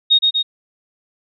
sine tone with echo, 3729 Hz, A#7, in tune, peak -8 dBFS, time 0.1-0.19 s, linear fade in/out 20 ms, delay 120 ms, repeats 2, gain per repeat -3 dB, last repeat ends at 0.43 s, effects none

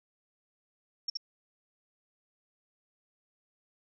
sine tone with echo, 5490 Hz, F8, 31 cents flat, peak -29 dBFS, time 1.08-1.1 s, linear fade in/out 5 ms, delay 72 ms, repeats 1, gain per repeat -2 dB, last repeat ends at 1.172 s, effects none

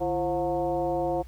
sine tone with frequency modulation, 530 Hz, C5, 22 cents sharp, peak -24 dBFS, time 0-1.23 s, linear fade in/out 20 ms, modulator 190 Hz, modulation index 1.4, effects added 60 Hz sine -40 dBFS peak until 1.27 s + pink hiss -58 dBFS RMS until 1.27 s

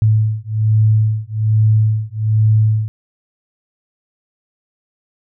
sine beating tone pair, 108.1 / 109.3 Hz, A2 / A2, -30 / -11 cents, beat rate 1.2 Hz, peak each -14 dBFS, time 0.02-2.88 s, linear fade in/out 0 ms, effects none

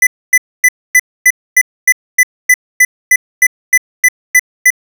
square tone bursts, 2000 Hz, B6, 21 cents sharp, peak -4 dBFS, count 16, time 0.02-4.704 s, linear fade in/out 5 ms, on 49 ms, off 260 ms, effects none

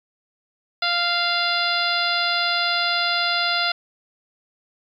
harmonic tone with a mistuned harmonic, 696 Hz, F5, 6 cents flat, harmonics 1 / 2 / 3 / 4 / 5 / 6 / 7, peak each -27 / -24 / -28 / -29 / -27 / -27 / -28 dBFS, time 0.82-3.72 s, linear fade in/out 5 ms, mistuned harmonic 6, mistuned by -20 cents, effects 9-bit

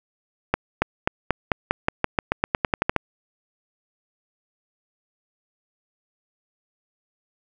accelerating click train, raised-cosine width 0.5 ms, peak -3 dBFS, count 17, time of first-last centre 0.54-2.963 s, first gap 280 ms, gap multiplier 0.91, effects none

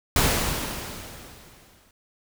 pink noise with exponential decay, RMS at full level -19 dBFS, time 0.16-1.91 s, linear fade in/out 2 ms, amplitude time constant 380 ms, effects none

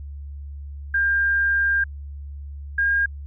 sine tone pair in turn, 1600 / 1617.7 Hz, G6 / G#6, +35 / -46 cents, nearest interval unison, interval 19 cents, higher second, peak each -17 dBFS, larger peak neither, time 0.94-1.84 / 2.78-3.06 s, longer first, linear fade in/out 5 ms, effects added 71 Hz sine -32 dBFS peak until 3.26 s

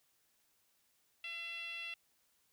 10% pulse tone with band-pass filter, 676 Hz, E5, 43 cents sharp, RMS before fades -44 dBFS, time 1.24-1.94 s, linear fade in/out 2 ms, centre 2800 Hz, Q 4.6, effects white hiss -75 dBFS RMS until 2.52 s

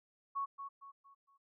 sine tone with echo, 1108.7 Hz, C#6, in tune, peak -34 dBFS, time 0.35-0.46 s, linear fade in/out 20 ms, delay 230 ms, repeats 4, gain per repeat -8 dB, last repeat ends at 1.38 s, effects none

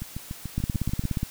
two click trains, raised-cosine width 5 ms, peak -13 / -20 dBFS, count 12 / 8, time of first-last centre 0.58-1.231 / 0.02-1.039 s, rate 16.9 / 6.87 Hz, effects white hiss -44 dBFS RMS until 1.3 s

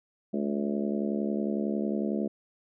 harmonic tone with a mistuned harmonic, 71 Hz, C#2, 42 cents sharp, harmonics 3 / 4 / 5 / 6 / 7 / 8 / 9, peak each -29 / -35 / -34 / -39 / -40 / -40 / -41 dBFS, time 0.33-2.28 s, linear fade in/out 10 ms, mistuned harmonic 9, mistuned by +36 cents, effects none

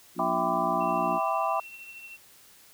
harmonic tone, 59.3 Hz, A#1, 30 cents sharp, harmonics 3 / 4 / 5 / 6, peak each -36 / -36 / -36 / -36 dBFS, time 0.15-1.2 s, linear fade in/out 50 ms
sine chord, E minor seventh, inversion none, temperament equal with one note detuned, 659.3 / 784 / 1004.5 / 1174.7 Hz, E5 / G5 / B5 / D6, 0 / 0 / +29 / 0 cents, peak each -30 dBFS, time 0.19-1.6 s, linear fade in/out 2 ms
sine tone with tremolo, 2711 Hz, E7, 48 cents sharp, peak -40 dBFS, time 0.8-2.17 s, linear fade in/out 10 ms, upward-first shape triangle, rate 13 Hz, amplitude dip 50%
effects white hiss -55 dBFS RMS until 2.73 s

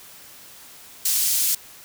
pink high-pass noise, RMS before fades -21 dBFS, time 1.05-1.55 s, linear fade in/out 5 ms, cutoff 6500 Hz, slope 12 dB/octave, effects white hiss -45 dBFS RMS until 1.84 s

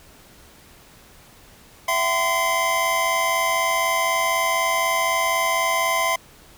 square tone cluster, 664 / 760 / 1026 / 2076 Hz, E5 / F#5 / C6 / C7, +12 / +46 / -34 / -14 cents, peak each -26 / -30 / -23 / -25 dBFS, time 1.88-6.16 s, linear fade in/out 5 ms, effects pink hiss -49 dBFS RMS until 6.57 s

